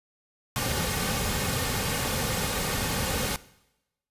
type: noise with comb filter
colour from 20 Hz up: pink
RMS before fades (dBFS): -28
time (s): 0.56-3.36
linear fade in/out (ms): 0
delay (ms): 3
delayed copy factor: -0.55
effects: noise-tail reverb RT60 0.9 s tail -19 dB re dry + resampled to 32000 Hz